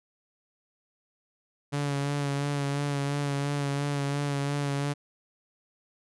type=tone with vibrato; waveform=sawtooth; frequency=142.2 Hz; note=C#3; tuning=45 cents sharp; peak=-23 dBFS; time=1.72-4.94 s; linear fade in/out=20 ms; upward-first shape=sine; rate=2.9 Hz; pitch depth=26 cents each way; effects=resampled to 24000 Hz